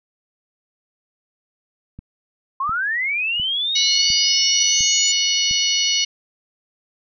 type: click train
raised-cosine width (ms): 5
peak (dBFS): -23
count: 6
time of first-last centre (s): 1.99-5.511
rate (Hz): 1.42
type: linear sweep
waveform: sine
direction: up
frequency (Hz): 1036 to 7060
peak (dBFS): -19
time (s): 2.6-5.12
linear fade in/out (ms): 5
type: harmonic tone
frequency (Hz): 732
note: F#5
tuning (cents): -19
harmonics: 3 / 4 / 5 / 6 / 7 / 8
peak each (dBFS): -27 / -20 / -30 / -22 / -30 / -23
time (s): 3.75-6.05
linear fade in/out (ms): 10
effects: none